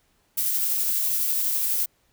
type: noise with tremolo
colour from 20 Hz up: violet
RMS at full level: -23 dBFS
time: 0.37-1.86 s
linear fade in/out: 10 ms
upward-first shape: triangle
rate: 12 Hz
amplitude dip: 25%
effects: pink hiss -66 dBFS RMS until 2.12 s